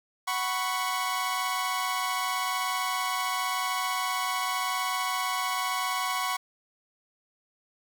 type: chord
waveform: sawtooth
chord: F# suspended fourth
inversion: none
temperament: equal with one note detuned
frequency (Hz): 744.3 / 987.8 / 1108.7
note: F#5 / B5 / C#6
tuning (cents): +10 / 0 / 0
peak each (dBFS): -30 / -29 / -26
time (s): 0.27-6.37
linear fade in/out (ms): 10
effects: 10-bit